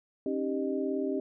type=tone cluster; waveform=sine; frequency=270.9 / 309 / 394 / 613 Hz; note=C#4 / D#4 / G4 / D#5; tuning=-40 / -12 / +9 / -26 cents; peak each=-32 / -36 / -32 / -38 dBFS; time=0.26-1.2 s; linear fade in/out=2 ms; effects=none